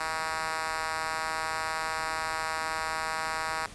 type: tone with high-pass filter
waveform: 5% pulse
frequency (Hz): 159.4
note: D#3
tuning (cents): +42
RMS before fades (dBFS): -32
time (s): 0-3.66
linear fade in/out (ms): 2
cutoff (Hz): 880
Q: 1.3
effects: pink hiss -47 dBFS RMS until 3.74 s + resampled to 24000 Hz